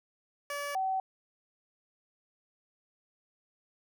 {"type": "tone pair in turn", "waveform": ["15% pulse", "sine"], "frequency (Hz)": [574, 761.7], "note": ["D5", "G5"], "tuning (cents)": [-40, -50], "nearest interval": "perfect fourth", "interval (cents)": 490, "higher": "second", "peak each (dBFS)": -28, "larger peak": "neither", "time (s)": [[0.5, 0.75], [0.75, 1]], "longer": "neither", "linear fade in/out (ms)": 2, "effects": []}